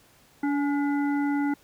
harmonic tone with a mistuned harmonic, 287 Hz, D4, 40 cents flat, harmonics 1 / 3 / 5 / 7, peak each -23 / -33 / -37 / -40 dBFS, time 0.43-1.54 s, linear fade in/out 5 ms, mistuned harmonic 3, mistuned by -40 cents, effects pink hiss -58 dBFS RMS until 1.63 s + high-pass 60 Hz 12 dB/octave

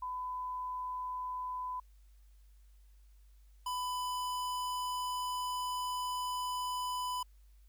sine / square tone pair in turn, 1004 / 998.2 Hz, B5 / B5, +28 / +18 cents, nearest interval unison, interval 10 cents, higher first, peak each -36 / -35 dBFS, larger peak second, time 0.02-1.8 / 3.66-7.23 s, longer second, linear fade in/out 5 ms, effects added 50 Hz sine -57 dBFS peak until 7.68 s + white hiss -75 dBFS RMS until 7.68 s

